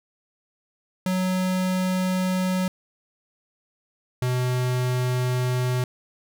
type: tone pair in turn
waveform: square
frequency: 185 / 125.8 Hz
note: F#3 / B2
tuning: 0 / +32 cents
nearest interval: perfect fifth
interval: 668 cents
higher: first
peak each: -22 dBFS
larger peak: neither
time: 1.06-2.68 / 4.22-5.84 s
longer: neither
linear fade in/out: 2 ms
effects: none